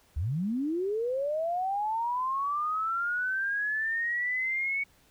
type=linear sweep; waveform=sine; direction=up; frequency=63.7 to 2236 Hz; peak=-27 dBFS; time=0.16-4.84 s; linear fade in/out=10 ms; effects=pink hiss -63 dBFS RMS until 5.1 s